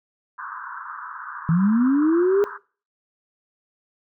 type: band-pass noise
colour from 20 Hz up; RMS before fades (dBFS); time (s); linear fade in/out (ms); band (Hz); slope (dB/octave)
pink; -35; 0.38-2.58; 10; 970 to 1600; 96
type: linear sweep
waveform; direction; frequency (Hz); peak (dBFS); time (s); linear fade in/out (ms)
sine; up; 156.6 to 413.5; -15; 1.49-2.44; 0
effects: noise-tail reverb RT60 0.4 s tail -22 dB re dry